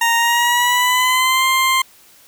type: tone with pitch glide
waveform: 20% pulse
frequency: 930 to 1049.9 Hz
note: A#5 to C6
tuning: -4 to +6 cents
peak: -8 dBFS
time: 0.01-1.82 s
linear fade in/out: 5 ms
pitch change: +210 cents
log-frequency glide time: 0.17-1.44 s
effects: white hiss -48 dBFS RMS until 2.27 s